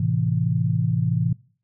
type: chord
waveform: sine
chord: A minor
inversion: none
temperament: equal with one note detuned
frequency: 109.49 / 130.81 / 164.81 Hz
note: A2 / C3 / E3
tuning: -8 / 0 / 0 cents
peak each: -23 dBFS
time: 0-1.33 s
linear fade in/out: 5 ms
effects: noise-tail reverb RT60 0.5 s tail -24 dB re dry